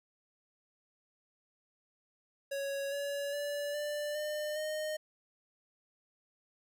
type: tone with pitch steps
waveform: square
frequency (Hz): 555 / 566.7 / 578.6 / 590.7 / 603.1 / 615.8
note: C#5 / C#5 / D5 / D5 / D5 / D#5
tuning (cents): +2 / +38 / -26 / +10 / +46 / -18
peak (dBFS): -35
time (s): 2.51-4.97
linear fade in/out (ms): 10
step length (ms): 410
effects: none